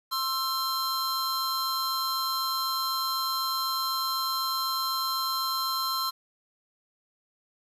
square tone cluster, 1060 / 1332 / 4144 Hz, C6 / E6 / C8, +22 / +18 / -17 cents, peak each -32 / -33 / -31 dBFS, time 0.11-6.11 s, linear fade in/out 20 ms, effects resampled to 32000 Hz + 9-bit

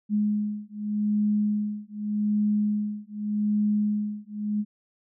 sine beating tone pair, 208.9 / 209.74 Hz, G#3 / G#3, +10 / +17 cents, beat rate 0.84 Hz, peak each -26 dBFS, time 0.09-4.65 s, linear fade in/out 50 ms, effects none

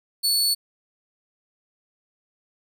sawtooth tone, 4435 Hz, C#8, in tune, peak -16 dBFS, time 0.23-0.55 s, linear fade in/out 20 ms, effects none

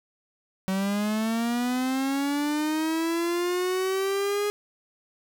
45% pulse linear sweep, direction up, 188.1 to 415.3 Hz, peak -24 dBFS, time 0.68-4.5 s, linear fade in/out 0 ms, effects none

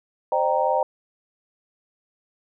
sine chord, C minor seventh, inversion none, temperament equal with one note detuned, 523.3 / 606.3 / 784 / 932.3 Hz, C5 / Eb5 / G5 / Bb5, 0 / -45 / 0 / 0 cents, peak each -24 dBFS, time 0.32-0.83 s, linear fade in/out 2 ms, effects none

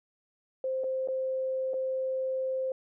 sine tone with dropouts, 523.3 Hz, C5, in tune, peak -28 dBFS, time 0.64-2.72 s, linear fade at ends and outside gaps 2 ms, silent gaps 0.837-0.841 / 1.075-1.085 / 1.735-1.74 s, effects none

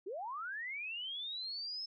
sine linear sweep, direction up, 340.8 to 5274 Hz, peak -39 dBFS, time 0.06-1.86 s, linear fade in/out 10 ms, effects none

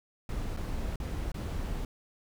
brown noise with dropouts, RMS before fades -34 dBFS, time 0.29-1.85 s, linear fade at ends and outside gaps 2 ms, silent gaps 0.566-0.571 / 0.959-1 / 1.318-1.342 s, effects none

